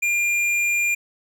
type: tone with tanh clipping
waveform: triangle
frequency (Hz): 2400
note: D7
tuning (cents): +37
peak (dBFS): -20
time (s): 0.02-0.95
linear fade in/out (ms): 10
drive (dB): 15
effects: none